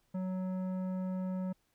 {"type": "tone with tanh clipping", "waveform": "sine", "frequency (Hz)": 185.8, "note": "F#3", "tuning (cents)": 7, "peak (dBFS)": -35, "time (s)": [0.14, 1.53], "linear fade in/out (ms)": 10, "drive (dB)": 12, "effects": ["pink hiss -75 dBFS RMS until 1.74 s"]}